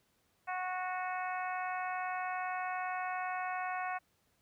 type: harmonic tone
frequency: 367.5 Hz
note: F#4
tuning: 12 cents flat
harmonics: 2 / 3 / 4 / 5 / 6 / 7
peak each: -37 / -41 / -43 / -45 / -47 / -48 dBFS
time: 0.47-3.99 s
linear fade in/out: 20 ms
effects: pink hiss -74 dBFS RMS until 4.41 s + high-pass 60 Hz 12 dB/octave